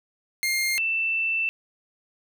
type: tone pair in turn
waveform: sawtooth / sine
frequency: 2119 / 2665 Hz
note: C7 / E7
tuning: +21 / +18 cents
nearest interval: major third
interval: 397 cents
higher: second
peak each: -19 / -22 dBFS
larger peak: first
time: 0.43-0.78 / 0.78-1.49 s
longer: second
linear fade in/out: 0 ms
effects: none